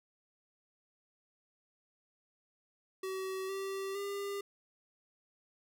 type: tone with pitch steps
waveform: square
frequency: 379.7 / 388.5 / 400.7 Hz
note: F#4 / G4 / G4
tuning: +45 / -16 / +38 cents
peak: -37 dBFS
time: 3.03-4.41 s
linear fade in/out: 5 ms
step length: 460 ms
effects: none